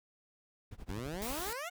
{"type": "noise with tremolo", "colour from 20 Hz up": "brown", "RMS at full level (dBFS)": -44, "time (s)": [0.71, 1.52], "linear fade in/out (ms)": 5, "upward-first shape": "sine", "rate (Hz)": 12, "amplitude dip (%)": 95}
{"type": "exponential sweep", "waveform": "15% pulse", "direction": "up", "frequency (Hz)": [85.9, 740], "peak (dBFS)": -32, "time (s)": [0.88, 1.7], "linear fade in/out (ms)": 20}
{"type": "noise", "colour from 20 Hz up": "white", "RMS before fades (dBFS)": -42, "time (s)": [1.22, 1.53], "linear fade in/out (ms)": 0}
{"effects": []}